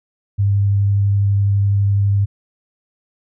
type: tone with vibrato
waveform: sine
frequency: 100.2 Hz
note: G2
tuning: 38 cents sharp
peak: -12 dBFS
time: 0.38-2.26 s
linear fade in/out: 20 ms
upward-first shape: sine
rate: 12 Hz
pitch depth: 9 cents each way
effects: none